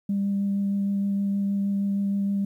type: tone with vibrato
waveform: sine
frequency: 199.1 Hz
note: G3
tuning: 27 cents sharp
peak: -21 dBFS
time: 0.09-2.45 s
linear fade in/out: 5 ms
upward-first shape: sine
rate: 6.4 Hz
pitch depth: 9 cents each way
effects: tanh soft clip ceiling -18 dBFS + 10-bit